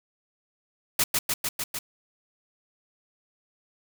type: noise with echo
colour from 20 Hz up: white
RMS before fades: -22 dBFS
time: 0.99-1.04 s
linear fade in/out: 5 ms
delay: 150 ms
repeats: 5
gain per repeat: -2 dB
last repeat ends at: 1.79 s
effects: none